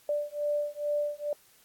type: beating tone pair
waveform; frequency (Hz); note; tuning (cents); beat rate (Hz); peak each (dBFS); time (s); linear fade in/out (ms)
sine; 587 / 589.3; D5 / D5; -1 / +6; 2.3; -31; 0.09-1.33; 2
effects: white hiss -61 dBFS RMS until 1.64 s + AAC 64 kbps